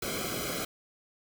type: noise with comb filter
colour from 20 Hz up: pink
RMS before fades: -34 dBFS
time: 0.02-0.65 s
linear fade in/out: 5 ms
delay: 1.1 ms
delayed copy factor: -1
effects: none